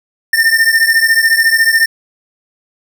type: beating tone pair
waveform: square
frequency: 1800 / 1814 Hz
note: A6 / A#6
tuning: +39 / -48 cents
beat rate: 14 Hz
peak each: -11 / -13 dBFS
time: 0.33-1.86 s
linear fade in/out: 5 ms
effects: none